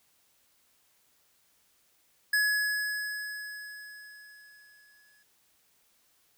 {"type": "tone with exponential decay", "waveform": "square", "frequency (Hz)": 1689, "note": "G#6", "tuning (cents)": 29, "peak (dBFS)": -23, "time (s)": [2.33, 5.23], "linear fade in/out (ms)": 5, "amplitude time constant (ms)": 630, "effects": ["white hiss -68 dBFS RMS until 6.37 s"]}